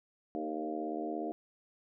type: harmonic tone with a mistuned harmonic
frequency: 77.2 Hz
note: D#2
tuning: 13 cents flat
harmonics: 3 / 4 / 5 / 6 / 7 / 8 / 9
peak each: -44 / -38 / -42 / -44 / -47 / -47 / -40 dBFS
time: 0.35-1.32 s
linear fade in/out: 0 ms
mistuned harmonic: 5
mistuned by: +22 cents
effects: none